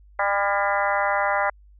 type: harmonic tone with a mistuned harmonic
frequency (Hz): 200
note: G3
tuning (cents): +35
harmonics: 3 / 4 / 5 / 6 / 7 / 8 / 9 / 10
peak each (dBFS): -26 / -25 / -27 / -29 / -28 / -31 / -33 / -30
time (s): 0.19-1.5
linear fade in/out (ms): 5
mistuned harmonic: 8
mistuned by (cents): +51
effects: added 50 Hz sine -48 dBFS peak until 1.79 s